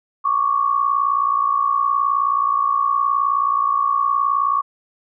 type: tone pair together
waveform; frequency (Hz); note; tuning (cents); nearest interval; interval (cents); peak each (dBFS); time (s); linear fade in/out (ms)
sine; 1107.9 / 1167; C#6 / D6; -1 / -11; minor second; 90; -17 / -20; 0.24-4.62; 20
effects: none